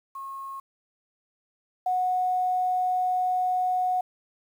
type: tone pair in turn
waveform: sine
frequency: 1085 / 733.8 Hz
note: C#6 / F#5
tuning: -37 / -15 cents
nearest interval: perfect fifth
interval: 678 cents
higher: first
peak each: -34 / -22 dBFS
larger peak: second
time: 0.15-0.6 / 1.86-4.01 s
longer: second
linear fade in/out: 5 ms
effects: 9-bit